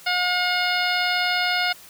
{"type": "harmonic tone", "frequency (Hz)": 719, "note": "F#5", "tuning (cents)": -50, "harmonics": [1, 2, 3, 4, 5, 6, 7], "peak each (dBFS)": [-26, -25, -26, -29, -31, -29, -31], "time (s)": [0.06, 1.73], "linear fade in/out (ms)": 10, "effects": ["white hiss -46 dBFS RMS until 1.89 s", "high-pass 60 Hz 12 dB/octave"]}